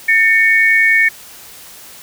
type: tone pair together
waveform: sine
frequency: 1800 / 2225 Hz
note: A6 / C#7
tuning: +39 / +6 cents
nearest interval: major third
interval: 367 cents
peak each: -11 dBFS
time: 0.08-1.09 s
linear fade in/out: 10 ms
effects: white hiss -37 dBFS RMS until 2.02 s